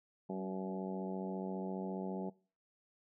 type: harmonic tone with a mistuned harmonic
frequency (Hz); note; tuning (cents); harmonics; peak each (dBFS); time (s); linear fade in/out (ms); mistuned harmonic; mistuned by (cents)
94.7; F#2; +41; 2 / 3 / 4 / 5 / 6 / 7 / 8 / 9; -40 / -48 / -44 / -48 / -51 / -48 / -55 / -50; 0.29-2.3; 10; 3; -21
effects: noise-tail reverb RT60 0.4 s tail -23 dB re dry